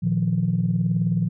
sine chord, Bb suspended fourth, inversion none, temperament equal, 116.54 / 155.56 / 174.61 Hz, Bb2 / Eb3 / F3, 0 / 0 / 0 cents, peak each -24 / -24 / -21 dBFS, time 0.02-1.29 s, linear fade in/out 20 ms, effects tanh soft clip ceiling -11 dBFS

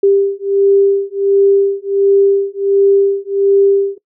sine beating tone pair, 395.4 / 396.8 Hz, G4 / G4, +15 / +21 cents, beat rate 1.4 Hz, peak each -12 dBFS, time 0.03-3.98 s, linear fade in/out 5 ms, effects noise-tail reverb RT60 0.1 s tail -21 dB re dry

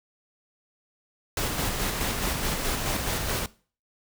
pink noise with tremolo, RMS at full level -27 dBFS, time 1.37-3.46 s, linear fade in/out 2 ms, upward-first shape square, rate 4.7 Hz, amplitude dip 30%, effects noise-tail reverb RT60 0.4 s tail -20 dB re dry

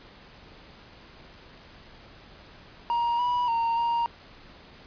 triangle tone with pitch steps, 943 / 976 / 923 / 936 Hz, A#5 / B5 / A#5 / A#5, +20 / -21 / -17 / +7 cents, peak -21 dBFS, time 2.9-4.06 s, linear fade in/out 0 ms, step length 290 ms, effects pink hiss -50 dBFS RMS until 4.86 s + resampled to 11025 Hz

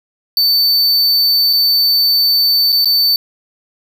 square tone with dropouts, 4540 Hz, C#8, 41 cents sharp, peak -10 dBFS, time 0.37-3.16 s, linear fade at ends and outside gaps 1 ms, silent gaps 1.53-1.533 / 2.721-2.726 / 2.846-2.856 s, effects 8-bit

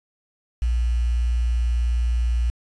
sine tone with quantisation, 59.3 Hz, A#1, 30 cents sharp, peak -18 dBFS, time 0.62-2.5 s, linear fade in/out 0 ms, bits 7, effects resampled to 22050 Hz

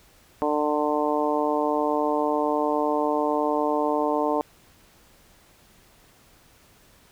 harmonic tone, 149.4 Hz, D3, 30 cents sharp, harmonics 2 / 3 / 4 / 5 / 6 / 7, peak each -27 / -27 / -27 / -30 / -28 / -31 dBFS, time 0.42-4.41 s, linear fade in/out 0 ms, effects pink hiss -56 dBFS RMS until 7.11 s

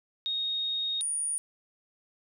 sine tone pair in turn, 3729 / 9525 Hz, A#7 / D9, 0 / +23 cents, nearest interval octave + major third, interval 1623 cents, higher second, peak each -28 dBFS, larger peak neither, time 0.26-1.01 / 1.01-1.38 s, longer first, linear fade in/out 0 ms, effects none

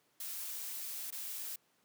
blue noise with dropouts, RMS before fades -42 dBFS, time 0.2-1.56 s, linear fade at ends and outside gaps 5 ms, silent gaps 1.106-1.123 s, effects pink hiss -73 dBFS RMS until 1.84 s + high-pass 200 Hz 12 dB/octave

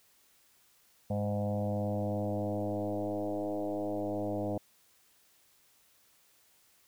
sine tone with frequency modulation, 205.9 Hz, G#3, 15 cents flat, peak -30 dBFS, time 1.1-4.58 s, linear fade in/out 5 ms, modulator 103 Hz, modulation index 4.8, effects white hiss -66 dBFS RMS until 6.87 s

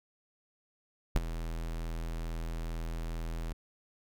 square tone with ADSR envelope, 41.15 Hz, E1, 2 cents flat, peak -21 dBFS, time 1.15-3.53 s, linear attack 12 ms, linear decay 25 ms, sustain -14 dB, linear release 9 ms, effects none

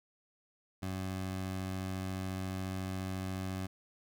20% pulse tone, 94.2 Hz, F#2, 32 cents sharp, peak -31 dBFS, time 0.82-3.67 s, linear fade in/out 10 ms, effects none

